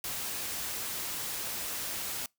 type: noise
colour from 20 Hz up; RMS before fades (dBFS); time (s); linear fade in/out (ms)
white; -36; 0.04-2.26; 2
effects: noise-tail reverb RT60 0.2 s tail -26 dB re dry